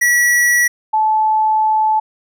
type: tone pair in turn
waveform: square / sine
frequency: 1936 / 867.9 Hz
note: B6 / A5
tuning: -35 / -24 cents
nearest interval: octave + major second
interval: 1389 cents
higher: first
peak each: -11 dBFS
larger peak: neither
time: 0.01-0.68 / 0.93-2 s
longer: second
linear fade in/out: 10 ms
effects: none